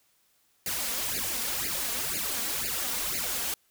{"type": "noise with flanger", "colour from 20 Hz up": "white", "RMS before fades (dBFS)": -31, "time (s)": [0.66, 3.54], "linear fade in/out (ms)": 2, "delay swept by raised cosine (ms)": [0.43, 4.33], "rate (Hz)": 2, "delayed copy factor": 0.95, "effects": ["white hiss -68 dBFS RMS until 3.7 s"]}